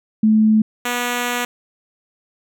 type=tone pair in turn; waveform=sine / 5% pulse; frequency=217 / 243.6 Hz; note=A3 / B3; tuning=-24 / -24 cents; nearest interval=major second; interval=200 cents; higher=second; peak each=-10 / -8 dBFS; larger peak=second; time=0.23-0.62 / 0.85-1.45 s; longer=second; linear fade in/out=5 ms; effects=none